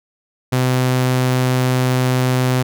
sawtooth tone, 127.6 Hz, C3, 43 cents flat, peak -10 dBFS, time 0.52-2.63 s, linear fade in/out 10 ms, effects none

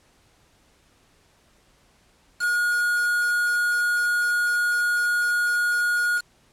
triangle tone with quantisation, 1438 Hz, F#6, 50 cents flat, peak -18 dBFS, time 2.39-6.22 s, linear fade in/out 50 ms, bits 5, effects pink hiss -60 dBFS RMS until 6.52 s + low-pass 10000 Hz 12 dB/octave

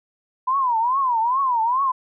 sine tone with vibrato, 991 Hz, B5, 6 cents sharp, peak -17 dBFS, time 0.47-1.92 s, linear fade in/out 10 ms, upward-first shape triangle, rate 2.4 Hz, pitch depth 220 cents each way, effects none

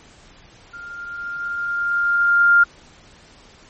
sine tone with level ramp, 1400 Hz, F6, 4 cents sharp, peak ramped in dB -33 to -8 dBFS, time 0.73-2.64 s, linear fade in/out 10 ms, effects pink hiss -48 dBFS RMS until 3.69 s + MP3 32 kbps

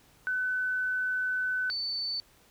sine tone pair in turn, 1507 / 4516 Hz, F#6 / C#8, +31 / +31 cents, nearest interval octave + perfect fifth, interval 1900 cents, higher second, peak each -27 / -30 dBFS, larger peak first, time 0.27-1.7 / 1.7-2.2 s, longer first, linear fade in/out 0 ms, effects pink hiss -61 dBFS RMS until 2.5 s

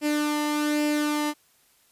sawtooth tone with flanger, 298.1 Hz, D4, 26 cents sharp, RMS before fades -25 dBFS, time 0.01-1.34 s, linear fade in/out 50 ms, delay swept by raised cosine 0.39 to 1.02 ms, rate 1.2 Hz, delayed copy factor +0.5, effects white hiss -62 dBFS RMS until 1.91 s + resampled to 32000 Hz

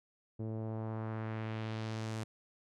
sawtooth tone with low-pass filter sweep, 110.5 Hz, A2, 8 cents sharp, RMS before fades -39 dBFS, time 0.39-2.24 s, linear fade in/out 10 ms, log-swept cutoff 420 to 9100 Hz, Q 1.2, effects none

